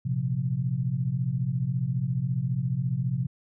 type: chord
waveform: sine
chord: Bb suspended second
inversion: none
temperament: just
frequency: 116.54 / 131.11 / 174.81 Hz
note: Bb2 / C3 / F3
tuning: 0 / +4 / +2 cents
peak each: -32 / -26 / -32 dBFS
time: 0.05-3.27 s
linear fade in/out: 10 ms
effects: none